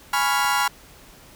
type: chord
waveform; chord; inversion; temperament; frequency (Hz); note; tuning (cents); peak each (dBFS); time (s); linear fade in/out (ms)
35% pulse; C# dominant seventh; second; equal; 830.6 / 987.8 / 1108.7 / 1396.9; G#5 / B5 / C#6 / E#6; 0 / 0 / 0 / 0; -23 / -22 / -26 / -22; 0.13-0.68; 5
type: clicks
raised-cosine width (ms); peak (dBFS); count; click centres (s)
1; -31; 2; 0.393 / 0.449
effects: pink hiss -48 dBFS RMS until 1.35 s